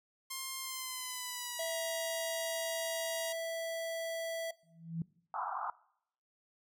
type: tone with pitch glide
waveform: 5% pulse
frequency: 1059 to 948.9 Hz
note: C6 to A#5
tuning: +21 to +31 cents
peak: -27 dBFS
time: 0.3-3.33 s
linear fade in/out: 10 ms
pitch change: -190 cents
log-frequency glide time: 0.6-1.77 s
type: tone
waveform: square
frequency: 659.3 Hz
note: E5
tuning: in tune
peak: -36 dBFS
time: 1.59-4.51 s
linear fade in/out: 5 ms
type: tone with exponential growth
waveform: sine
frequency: 165.2 Hz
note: E3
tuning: 4 cents sharp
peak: -31 dBFS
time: 4.63-5.02 s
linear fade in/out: 2 ms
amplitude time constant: 84 ms
type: band-pass noise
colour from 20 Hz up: pink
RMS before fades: -38 dBFS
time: 5.34-5.7 s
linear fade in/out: 2 ms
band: 710 to 1400 Hz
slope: 96 dB/octave
effects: noise-tail reverb RT60 0.7 s tail -22 dB re dry